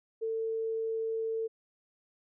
sine tone, 447.9 Hz, A4, 31 cents sharp, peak -30 dBFS, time 0.21-1.48 s, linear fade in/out 20 ms, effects none

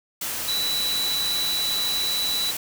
sine tone in noise, 3951 Hz, B7, in tune, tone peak -23 dBFS, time 0.48-2.51 s, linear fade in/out 5 ms, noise white, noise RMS -29 dBFS, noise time 0.21-2.57 s, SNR +3 dB, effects none

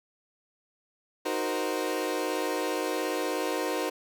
30% pulse chord, C half-diminished seventh, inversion first, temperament equal, 311.1 / 370 / 466.2 / 523.3 Hz, Eb4 / Gb4 / Bb4 / C5, 0 / 0 / 0 / 0 cents, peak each -31 dBFS, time 1.25-3.9 s, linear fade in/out 10 ms, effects none

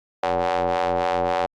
sawtooth ring-modulated tone, 88.1 Hz, F2, 16 cents sharp, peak -13 dBFS, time 0.23-1.46 s, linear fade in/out 0 ms, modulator 659 Hz, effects low-pass 4000 Hz 12 dB/octave + Opus 48 kbps

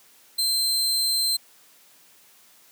sawtooth tone, 4120 Hz, C8, 28 cents flat, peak -18 dBFS, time 0.38-1.37 s, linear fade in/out 10 ms, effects white hiss -55 dBFS RMS until 2.71 s + high-pass 150 Hz 12 dB/octave

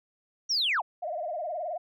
sine linear sweep, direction down, 5890 to 587.3 Hz, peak -23 dBFS, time 0.49-0.82 s, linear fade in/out 20 ms
sine tone with vibrato, 659.3 Hz, E5, in tune, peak -30 dBFS, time 1.02-1.78 s, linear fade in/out 10 ms, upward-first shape sine, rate 19 Hz, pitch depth 160 cents each way
effects tanh soft clip ceiling -19 dBFS

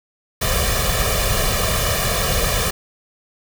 pink noise with comb filter, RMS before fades -19 dBFS, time 0.41-2.71 s, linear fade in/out 10 ms, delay 1.7 ms, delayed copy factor +0.95, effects none

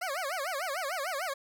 20% pulse tone with vibrato, 642 Hz, E5, 46 cents flat, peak -27 dBFS, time 0.01-1.34 s, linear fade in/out 10 ms, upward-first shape sine, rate 6.7 Hz, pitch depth 300 cents each way, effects none

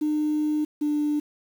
sine tone pair in turn, 302.9 / 297 Hz, D#4 / D4, -46 / +20 cents, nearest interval unison, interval 34 cents, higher first, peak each -20 dBFS, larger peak neither, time 0.01-0.65 / 0.81-1.2 s, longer first, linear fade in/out 10 ms, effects tanh soft clip ceiling -18 dBFS + 8-bit

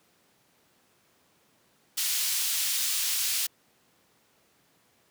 pink high-pass noise, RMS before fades -28 dBFS, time 1.97-3.47 s, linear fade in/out 10 ms, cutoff 3700 Hz, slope 12 dB/octave, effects pink hiss -65 dBFS RMS until 5.1 s + high-pass 150 Hz 12 dB/octave

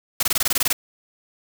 white noise bursts, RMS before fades -20 dBFS, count 11, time 0.2-0.73 s, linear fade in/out 5 ms, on 30 ms, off 20 ms, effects none

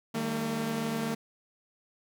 sawtooth tone cluster, 155.1 / 198.8 / 226.8 Hz, D#3 / G3 / A#3, -5 / +25 / -47 cents, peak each -33 / -35 / -27 dBFS, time 0.14-1.15 s, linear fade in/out 10 ms, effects none

